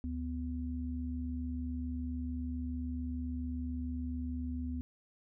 sine tone pair together, 74.3 / 249.9 Hz, D2 / B3, +21 / +21 cents, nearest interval octave + major sixth, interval 2100 cents, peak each -37 / -38 dBFS, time 0.04-4.81 s, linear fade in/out 0 ms, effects none

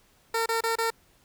15% pulse tone bursts, 455.2 Hz, A#4, 41 cents flat, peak -18 dBFS, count 4, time 0.34-0.904 s, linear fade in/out 5 ms, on 120 ms, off 28 ms, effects pink hiss -62 dBFS RMS until 1.24 s

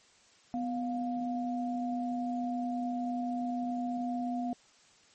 sine tone pair together, 248.2 / 705.7 Hz, B3 / F5, +9 / +18 cents, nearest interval octave + tritone, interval 1809 cents, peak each -32 / -36 dBFS, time 0.54-4.53 s, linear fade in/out 0 ms, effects white hiss -62 dBFS RMS until 5.14 s + MP3 32 kbps

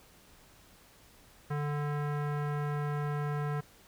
square tone with low-pass filter, 146.83 Hz, D3, in tune, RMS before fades -33 dBFS, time 1.5-3.61 s, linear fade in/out 10 ms, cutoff 1500 Hz, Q 1.8, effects pink hiss -59 dBFS RMS until 3.87 s

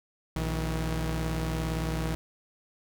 sawtooth tone pair together, 59.23 / 160 Hz, A#1 / D#3, +28 / +49 cents, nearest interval octave + perfect fourth, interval 1721 cents, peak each -27 dBFS, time 0.36-2.15 s, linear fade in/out 0 ms, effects none

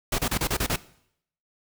pink noise bursts, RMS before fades -25 dBFS, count 7, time 0.12-0.761 s, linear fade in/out 5 ms, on 65 ms, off 31 ms, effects noise-tail reverb RT60 0.7 s tail -19 dB re dry

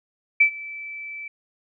sine tone with ADSR envelope, 2318 Hz, D7, 23 cents flat, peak -10 dBFS, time 0.4-1.28 s, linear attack 9 ms, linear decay 90 ms, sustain -22 dB, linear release 4 ms, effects none

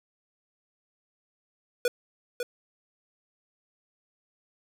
square tone with echo, 488.1 Hz, B4, 20 cents flat, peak -22 dBFS, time 1.85-1.88 s, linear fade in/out 2 ms, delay 550 ms, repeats 1, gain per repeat -7 dB, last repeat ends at 2.43 s, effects none

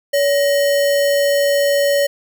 sine tone with sample-and-hold, 567 Hz, C#5, 39 cents sharp, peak -12 dBFS, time 0.13-2.07 s, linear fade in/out 10 ms, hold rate 2450 Hz, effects none

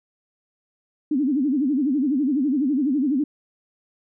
sine tone with vibrato, 276.8 Hz, C#4, 2 cents flat, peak -18 dBFS, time 1.11-3.24 s, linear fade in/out 5 ms, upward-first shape sine, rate 12 Hz, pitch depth 190 cents each way, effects none

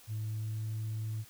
sine tone with pitch glide, 108.3 to 109.31 Hz, A2 to A2, -27 to -11 cents, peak -32 dBFS, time 0.07-1.25 s, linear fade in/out 50 ms, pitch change +16 cents, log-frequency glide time 0.22-0.74 s, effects tanh soft clip ceiling -31 dBFS + white hiss -57 dBFS RMS until 1.29 s

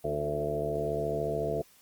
harmonic tone with a mistuned harmonic, 74 Hz, D2, 14 cents sharp, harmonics 1 / 2 / 3 / 4 / 5 / 6 / 7 / 8 / 9, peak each -43 / -37 / -44 / -42 / -38 / -33 / -38 / -42 / -33 dBFS, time 0.04-1.62 s, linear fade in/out 5 ms, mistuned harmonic 5, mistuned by -32 cents, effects white hiss -60 dBFS RMS until 1.81 s + Opus 24 kbps

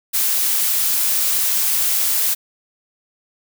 blue noise, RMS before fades -18 dBFS, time 0.13-2.35 s, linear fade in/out 20 ms, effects none

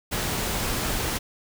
pink noise, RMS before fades -27 dBFS, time 0.11-1.19 s, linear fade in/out 20 ms, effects none

